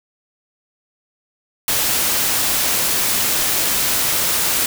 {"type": "noise", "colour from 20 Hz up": "white", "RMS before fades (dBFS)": -18, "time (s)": [1.68, 4.66], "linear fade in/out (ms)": 2, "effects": []}